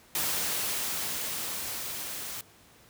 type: noise with level ramp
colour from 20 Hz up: white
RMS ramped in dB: -29 to -38 dBFS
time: 0.15-2.41 s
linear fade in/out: 2 ms
effects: pink hiss -57 dBFS RMS until 2.89 s + high-pass 60 Hz 12 dB/octave